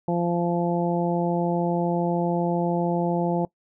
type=harmonic tone; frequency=172.8 Hz; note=F3; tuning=18 cents flat; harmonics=1 / 2 / 3 / 4 / 5; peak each=-24 / -27 / -29 / -30 / -31 dBFS; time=0.08-3.45 s; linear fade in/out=2 ms; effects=noise-tail reverb RT60 0.1 s tail -22 dB re dry